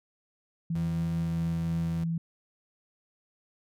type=tone; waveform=sine; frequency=165.7 Hz; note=E3; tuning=9 cents sharp; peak=-27 dBFS; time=0.7-2.18 s; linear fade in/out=5 ms
type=tone with pitch glide; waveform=40% pulse; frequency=85.6 to 84.37 Hz; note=F2 to E2; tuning=-34 to +41 cents; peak=-36 dBFS; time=0.75-2.04 s; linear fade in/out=5 ms; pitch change=-25 cents; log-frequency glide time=1.21-1.37 s
effects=none